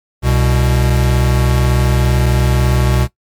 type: tone pair together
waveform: square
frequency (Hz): 65.41 / 123.47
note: C2 / B2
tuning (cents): 0 / 0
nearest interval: major seventh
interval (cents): 1100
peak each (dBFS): -14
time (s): 0.22-3.08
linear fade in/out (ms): 50
effects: noise-tail reverb RT60 0.1 s tail -17 dB re dry + MP3 96 kbps